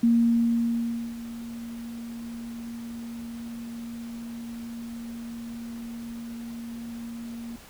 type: tone with ADSR envelope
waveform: sine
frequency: 233.1 Hz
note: A#3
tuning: in tune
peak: -16 dBFS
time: 0.03-7.56 s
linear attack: 6 ms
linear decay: 1100 ms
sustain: -18 dB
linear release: 3 ms
effects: pink hiss -49 dBFS RMS until 7.69 s